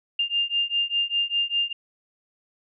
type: beating tone pair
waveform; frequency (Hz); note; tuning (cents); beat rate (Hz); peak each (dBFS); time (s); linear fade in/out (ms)
sine; 2801 / 2806; F7 / F7; +4 / +8; 5; -25; 0.19-1.73; 5
effects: none